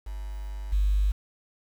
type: tone with level steps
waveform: sine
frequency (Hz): 49.92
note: G1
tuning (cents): +32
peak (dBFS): -32 / -20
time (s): 0.06-1.12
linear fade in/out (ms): 10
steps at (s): 0.72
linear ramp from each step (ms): 10
effects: 8-bit